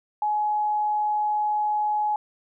sine tone, 843 Hz, G#5, 26 cents sharp, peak -21 dBFS, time 0.22-2.16 s, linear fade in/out 2 ms, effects none

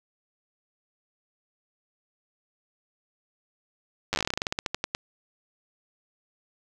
slowing click train, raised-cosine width 0.2 ms, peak -9 dBFS, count 21, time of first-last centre 4.13-4.949 s, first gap 9 ms, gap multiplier 1.14, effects none

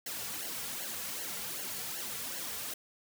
white noise with flanger, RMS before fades -39 dBFS, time 0.06-2.74 s, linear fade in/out 5 ms, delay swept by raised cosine 0.81 to 3.31 ms, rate 2.6 Hz, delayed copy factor -0.75, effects none

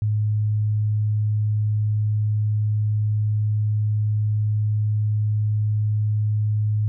sine tone, 106.2 Hz, G#2, 39 cents sharp, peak -18 dBFS, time 0.02-6.88 s, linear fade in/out 0 ms, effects none

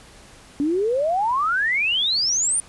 sine exponential sweep, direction up, 277.2 to 9490 Hz, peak -18 dBFS, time 0.6-2.6 s, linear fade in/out 0 ms, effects pink hiss -47 dBFS RMS until 2.68 s + resampled to 24000 Hz

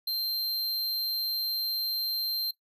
square tone, 4153 Hz, C8, 14 cents flat, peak -28 dBFS, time 0.07-2.51 s, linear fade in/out 5 ms, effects noise-tail reverb RT60 0.1 s tail -18 dB re dry

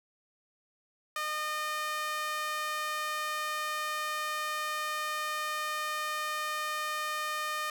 sawtooth tone with high-pass filter, 610 Hz, D#5, 34 cents flat, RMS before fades -34 dBFS, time 1.16-7.7 s, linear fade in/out 2 ms, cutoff 1300 Hz, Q 1.9, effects none

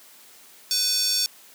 square tone with high-pass filter, 501 Hz, B4, 25 cents sharp, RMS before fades -23 dBFS, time 0.71-1.26 s, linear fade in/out 0 ms, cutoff 5000 Hz, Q 4.3, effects white hiss -50 dBFS RMS until 1.54 s + high-pass 200 Hz 12 dB/octave

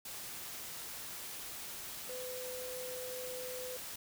sine tone in noise, 505 Hz, B4, 39 cents sharp, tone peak -42 dBFS, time 2.09-3.77 s, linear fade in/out 5 ms, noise white, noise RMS -45 dBFS, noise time 0.05-3.96 s, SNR 0 dB, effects none

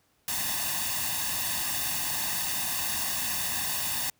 white noise with comb filter, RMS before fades -30 dBFS, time 0.28-4.1 s, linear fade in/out 2 ms, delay 1.1 ms, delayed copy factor +0.8, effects pink hiss -68 dBFS RMS until 4.19 s + high-pass 60 Hz 12 dB/octave

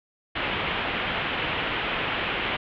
white low-pass noise, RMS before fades -28 dBFS, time 0.35-2.57 s, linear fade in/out 10 ms, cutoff 3200 Hz, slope 48 dB/octave, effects none

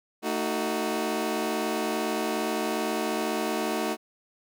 20% pulse chord, D# diminished, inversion second, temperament just, 224 / 311.1 / 373.4 Hz, A3 / D#4 / F#4, +31 / 0 / +16 cents, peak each -26 dBFS, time 0.22-3.97 s, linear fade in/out 50 ms, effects none

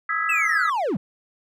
sine chord, E major seventh, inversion third, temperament equal with one note detuned, 1267 / 1318.5 / 1661.2 / 1975.5 Hz, D#6 / E6 / G#6 / B6, +31 / 0 / 0 / 0 cents, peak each -27 dBFS, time 0.09-0.7 s, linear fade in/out 5 ms
triangle linear sweep, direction down, 2699 to 143.1 Hz, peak -19 dBFS, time 0.29-0.97 s, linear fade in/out 5 ms
effects none

